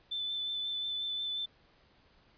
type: tone with vibrato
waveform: sine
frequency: 3520 Hz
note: A7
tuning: in tune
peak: -33 dBFS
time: 0.11-1.46 s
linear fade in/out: 10 ms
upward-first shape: triangle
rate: 5.6 Hz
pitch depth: 19 cents each way
effects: pink hiss -65 dBFS RMS until 2.37 s + resampled to 11025 Hz